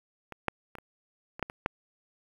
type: clicks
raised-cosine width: 0.5 ms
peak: -25 / -11 / -27 / -29 / -25 / -13 / -24 / -11 dBFS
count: 8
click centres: 0.323 / 0.483 / 0.753 / 0.785 / 1.395 / 1.427 / 1.499 / 1.661 s
effects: 8-bit